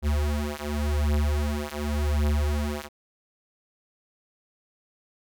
square beating tone pair, 73.42 / 74.31 Hz, D2 / D2, 0 / +21 cents, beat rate 0.89 Hz, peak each -27 dBFS, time 0.02-2.89 s, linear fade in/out 50 ms, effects none

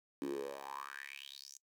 10% pulse tone with high-pass filter sweep, 69.1 Hz, C#2, 5 cents flat, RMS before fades -45 dBFS, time 0.22-1.57 s, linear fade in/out 0 ms, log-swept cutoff 280 to 6600 Hz, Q 6.6, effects noise-tail reverb RT60 0.1 s tail -22 dB re dry

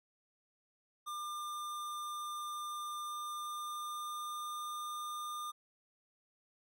square tone with pitch glide, 1199 to 1206.6 Hz, D6 to D6, +36 to +46 cents, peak -40 dBFS, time 1.06-5.52 s, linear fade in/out 20 ms, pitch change +10 cents, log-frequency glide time 2.94-4.84 s, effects none

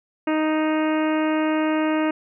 harmonic tone, 311.1 Hz, D#4, in tune, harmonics 1 / 2 / 3 / 4 / 5 / 6 / 7 / 8 / 9, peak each -20 / -26 / -30 / -32 / -34 / -36 / -37 / -38 / -39 dBFS, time 0.27-2.11 s, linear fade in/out 5 ms, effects none

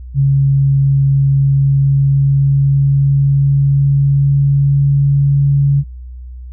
sine tone with pitch glide, 137.9 to 140.47 Hz, C#3 to C#3, -9 to +23 cents, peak -8 dBFS, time 0.14-5.84 s, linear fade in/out 50 ms, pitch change +32 cents, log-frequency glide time 1.3-5.17 s, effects added 62 Hz sine -27 dBFS peak until 6.52 s

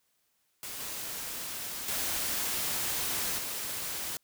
white noise with level steps, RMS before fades -40 / -38 / -32 / -36 dBFS, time 0.63-4.17 s, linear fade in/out 0 ms, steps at 0.8 / 1.88 / 3.38 s, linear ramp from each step 5 ms, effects white hiss -74 dBFS RMS until 4.23 s

